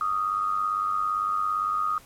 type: tone with amplitude modulation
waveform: sine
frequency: 1243 Hz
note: D#6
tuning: 2 cents flat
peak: -20 dBFS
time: 0.01-1.98 s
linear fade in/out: 2 ms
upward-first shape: sine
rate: 97.7 Hz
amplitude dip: 65%
effects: pink hiss -52 dBFS RMS until 2.05 s + MP3 64 kbps